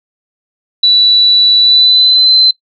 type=tone with pitch glide; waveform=sine; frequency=3951 to 4069 Hz; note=B7 to C8; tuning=0 to -49 cents; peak=-4 dBFS; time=0.83-2.51 s; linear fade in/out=5 ms; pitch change=+51 cents; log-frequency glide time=1.6-2.33 s; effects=noise-tail reverb RT60 0.1 s tail -21 dB re dry